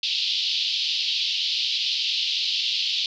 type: band-pass noise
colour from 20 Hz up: pink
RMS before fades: -25 dBFS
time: 0.03-3.06 s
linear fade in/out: 2 ms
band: 2900 to 4800 Hz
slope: 48 dB/octave
effects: none